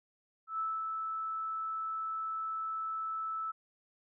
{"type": "tone with ADSR envelope", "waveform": "sine", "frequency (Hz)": 1312, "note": "E6", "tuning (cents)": -9, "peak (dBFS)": -31, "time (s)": [0.47, 3.52], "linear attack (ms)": 120, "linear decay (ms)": 230, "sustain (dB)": -3, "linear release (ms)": 16, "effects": []}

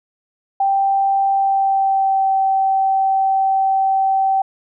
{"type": "tone with pitch glide", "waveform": "sine", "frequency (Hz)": [784, 772.8], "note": ["G5", "G5"], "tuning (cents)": [0, -25], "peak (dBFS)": -13, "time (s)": [0.6, 4.42], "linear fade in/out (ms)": 5, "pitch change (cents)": -25, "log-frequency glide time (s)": [1.31, 2.31], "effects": []}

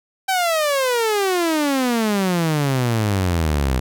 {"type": "exponential sweep", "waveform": "sawtooth", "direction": "down", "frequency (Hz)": [779, 61.74], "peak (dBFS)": -13, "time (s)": [0.28, 3.8], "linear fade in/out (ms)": 10, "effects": []}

